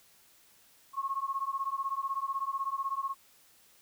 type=beating tone pair; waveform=sine; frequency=1082 / 1098 Hz; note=C#6 / C#6; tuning=-42 / -17 cents; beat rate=16 Hz; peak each=-34 / -34 dBFS; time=0.93-3.15 s; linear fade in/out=50 ms; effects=white hiss -62 dBFS RMS until 3.81 s